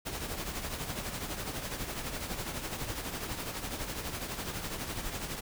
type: noise with tremolo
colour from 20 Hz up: pink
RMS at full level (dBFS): -35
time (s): 0.05-5.41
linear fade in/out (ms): 20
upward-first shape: triangle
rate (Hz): 12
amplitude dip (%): 60
effects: none